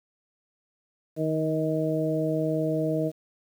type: harmonic tone with a mistuned harmonic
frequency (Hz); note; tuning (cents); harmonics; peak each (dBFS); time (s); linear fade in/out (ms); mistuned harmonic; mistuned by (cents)
157.5; D#3; +21; 1 / 2 / 3 / 4; -29 / -28 / -30 / -29; 1.16-3.12; 50; 1; -17
effects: 9-bit